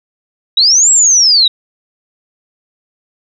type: linear two-way sweep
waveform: sine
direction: up then down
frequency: 3746 to 7720 to 3746 Hz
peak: -5 dBFS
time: 0.57-1.48 s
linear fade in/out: 5 ms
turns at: 0.91 s
effects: none